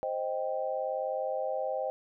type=chord; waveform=sine; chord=C minor; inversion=none; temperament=equal; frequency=523.3 / 622.3 / 784 Hz; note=C5 / Eb5 / G5; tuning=0 / 0 / 0 cents; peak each=-33 / -34 / -36 dBFS; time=0.03-1.9 s; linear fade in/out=0 ms; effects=none